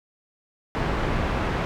pink low-pass noise, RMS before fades -25 dBFS, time 0.75-1.65 s, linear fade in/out 0 ms, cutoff 2000 Hz, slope 12 dB/octave, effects none

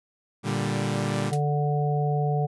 sawtooth chord, G minor, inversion first, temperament equal, 116.54 / 146.83 / 196 Hz, Bb2 / D3 / G3, 0 / 0 / 0 cents, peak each -25 dBFS, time 0.43-1.33 s, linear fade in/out 50 ms
harmonic tone, 146.83 Hz, D3, in tune, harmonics 1 / 3 / 4 / 5, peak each -23 / -30 / -38 / -29 dBFS, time 1.31-2.47 s, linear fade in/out 20 ms
white noise with exponential decay, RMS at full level -32 dBFS, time 1.33-1.42 s, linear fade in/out 0 ms, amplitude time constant 18 ms
effects resampled to 24000 Hz

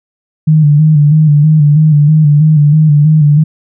sine tone with vibrato, 151.2 Hz, D#3, 49 cents flat, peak -3 dBFS, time 0.47-3.44 s, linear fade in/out 10 ms, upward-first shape square, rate 3.1 Hz, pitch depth 50 cents each way, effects none

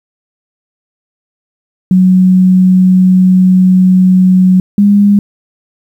sine tone pair in turn, 185 / 203 Hz, F#3 / G#3, 0 / -39 cents, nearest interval major second, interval 161 cents, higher second, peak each -3 dBFS, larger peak neither, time 1.91-4.6 / 4.78-5.19 s, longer first, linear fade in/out 2 ms, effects 7-bit

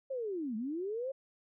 sine linear two-way sweep, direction down then up, 550 to 207.7 to 550 Hz, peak -34 dBFS, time 0.1-1.12 s, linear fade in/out 10 ms, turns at 0.56 s, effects none

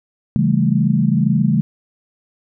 sine chord, A dominant seventh, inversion first, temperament just, 137.5 / 165 / 198 / 220 Hz, C#3 / E3 / G3 / A3, -14 / +2 / +18 / 0 cents, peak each -18 dBFS, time 0.36-1.61 s, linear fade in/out 0 ms, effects none

